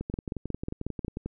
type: two click trains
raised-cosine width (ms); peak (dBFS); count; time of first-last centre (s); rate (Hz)
3; -18 / -20; 6 / 15; 0.14-1.047 / 0.01-1.26; 5.51 / 11.2
effects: none